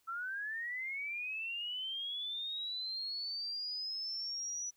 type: linear sweep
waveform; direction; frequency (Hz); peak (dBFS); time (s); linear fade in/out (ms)
sine; up; 1318.5 to 5920; -37; 0.07-4.71; 20
effects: white hiss -74 dBFS RMS until 4.76 s

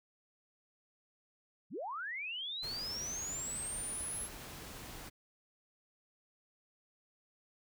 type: linear sweep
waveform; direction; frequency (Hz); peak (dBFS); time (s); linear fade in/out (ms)
sine; up; 120 to 11175; -38; 1.7-4.29; 50
type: noise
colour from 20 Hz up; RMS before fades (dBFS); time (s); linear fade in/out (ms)
pink; -48; 2.62-5.1; 20
effects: none

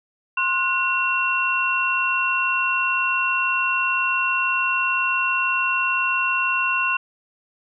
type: tone cluster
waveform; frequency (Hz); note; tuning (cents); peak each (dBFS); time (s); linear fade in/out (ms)
sine; 1055 / 1456 / 2729; C6 / F#6 / F7; +14 / -28 / -41; -24 / -25 / -21; 0.37-6.97; 5
effects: none

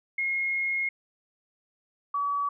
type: tone pair in turn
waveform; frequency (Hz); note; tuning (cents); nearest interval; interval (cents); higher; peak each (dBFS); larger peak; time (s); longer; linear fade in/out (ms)
sine; 2153 / 1140.5; C7 / C#6; +49 / +49; major seventh; 1100; first; -25; neither; 0.18-0.89 / 2.14-2.49; first; 5
effects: none

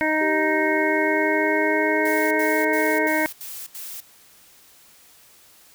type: harmonic tone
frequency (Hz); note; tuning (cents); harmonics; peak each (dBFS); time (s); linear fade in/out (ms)
311.1; D#4; 0; 1 / 2 / 3 / 5 / 6 / 7; -24 / -25 / -27 / -28 / -26 / -26; 0.01-3.26; 0
type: tone with pitch glide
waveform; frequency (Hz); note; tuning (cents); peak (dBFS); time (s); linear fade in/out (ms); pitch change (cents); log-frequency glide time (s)
sine; 392 to 432.4; G4 to A4; 0 to -30; -25; 0.21-3.07; 2; +170; 0.67-2.7
type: noise bursts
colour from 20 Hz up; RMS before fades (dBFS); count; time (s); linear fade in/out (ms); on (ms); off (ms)
blue; -35; 6; 2.05-4.005; 5; 260; 79
effects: white hiss -52 dBFS RMS until 5.74 s

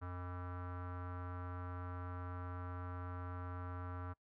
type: tone with low-pass filter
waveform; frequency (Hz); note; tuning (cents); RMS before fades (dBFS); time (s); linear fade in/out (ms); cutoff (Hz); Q
square; 89.6; F2; +45; -45; 0.01-4.14; 20; 1300; 4.7
effects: noise-tail reverb RT60 0.1 s tail -21 dB re dry

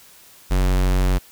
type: tone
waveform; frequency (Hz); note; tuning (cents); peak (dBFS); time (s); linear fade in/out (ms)
square; 46.25; F#1; 0; -16; 0.5-1.19; 20
effects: white hiss -48 dBFS RMS until 1.31 s

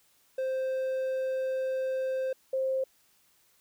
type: tone pair in turn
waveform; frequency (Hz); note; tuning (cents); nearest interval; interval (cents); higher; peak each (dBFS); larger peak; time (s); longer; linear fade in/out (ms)
triangle / sine; 523.3 / 527.5; C5 / C5; 0 / +14; unison; 14; second; -26; neither; 0.38-2.33 / 2.53-2.84; first; 5
effects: white hiss -66 dBFS RMS until 3.6 s

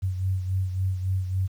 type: beating tone pair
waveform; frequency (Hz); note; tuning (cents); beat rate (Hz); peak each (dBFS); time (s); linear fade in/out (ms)
sine; 93.5 / 97.1; F#2 / G2; +19 / -16; 3.6; -24 / -32; 0.02-1.48; 20
effects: 9-bit

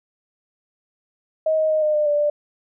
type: tone with pitch steps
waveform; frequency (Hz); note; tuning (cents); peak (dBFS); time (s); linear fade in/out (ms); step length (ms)
sine; 631 / 627 / 622 / 609 / 601 / 587 / 591; D#5 / D#5 / D#5 / D#5 / D5 / D5 / D5; +24 / +13 / -1 / -37 / +40 / -1 / +11; -16; 1.46-2.3; 5; 120
effects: none

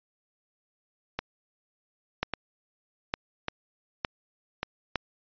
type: two click trains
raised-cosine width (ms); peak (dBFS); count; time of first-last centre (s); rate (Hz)
0.3; -10 / -13; 4 / 4; 2.23-4.957 / 1.19-4.63; 1.1 / 0.872
effects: resampled to 11025 Hz

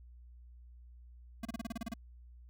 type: tone bursts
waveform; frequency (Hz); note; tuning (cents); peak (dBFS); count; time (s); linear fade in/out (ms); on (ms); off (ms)
square; 227.1; A#3; -45; -37; 10; 1.43-1.939; 5; 23; 31
effects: added 60 Hz sine -52 dBFS peak until 2.49 s

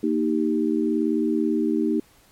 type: chord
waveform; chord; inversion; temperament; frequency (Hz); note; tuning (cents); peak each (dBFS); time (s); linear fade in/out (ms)
sine; Eb major; second; equal; 233.1 / 311.1 / 392; Bb3 / Eb4 / G4; 0 / 0 / 0; -24 / -22 / -26; 0.03-2; 5
effects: pink hiss -56 dBFS RMS until 2.31 s + MP3 64 kbps

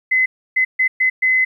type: tone bursts at uneven times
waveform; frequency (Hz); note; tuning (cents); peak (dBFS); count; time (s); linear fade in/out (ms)
sine; 2036; C7; -48; -12; 5; 0.11-0.26 / 0.56-0.65 / 0.79-0.88 / 1-1.1 / 1.22-1.45; 10
effects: 9-bit

